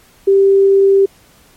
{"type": "tone", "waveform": "sine", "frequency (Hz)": 392, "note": "G4", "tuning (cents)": 0, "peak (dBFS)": -6, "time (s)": [0.27, 1.06], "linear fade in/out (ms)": 10, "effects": ["pink hiss -48 dBFS RMS until 1.56 s", "MP3 64 kbps"]}